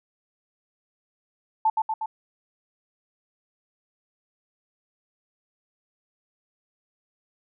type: tone with echo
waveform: sine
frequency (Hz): 880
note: A5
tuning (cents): 0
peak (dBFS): -17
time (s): 1.65-1.7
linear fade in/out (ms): 5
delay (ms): 120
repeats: 3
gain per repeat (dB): -3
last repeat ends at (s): 2.06
effects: none